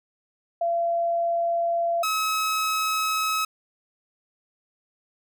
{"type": "tone pair in turn", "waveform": ["sine", "sawtooth"], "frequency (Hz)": [681, 1283.3], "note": ["F5", "E6"], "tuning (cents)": [-44, -47], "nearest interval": "major seventh", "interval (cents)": 1097, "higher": "second", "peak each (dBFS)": [-21, -19], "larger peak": "second", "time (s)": [[0.61, 2.03], [2.03, 3.45]], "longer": "neither", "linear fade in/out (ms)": 5, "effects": []}